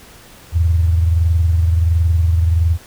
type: tone pair together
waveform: sine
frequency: 82.41 / 103.83 Hz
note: E2 / G#2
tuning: 0 / 0 cents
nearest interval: major third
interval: 400 cents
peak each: -11 / -22 dBFS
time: 0.52-2.78 s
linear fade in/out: 50 ms
effects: pink hiss -42 dBFS RMS until 2.86 s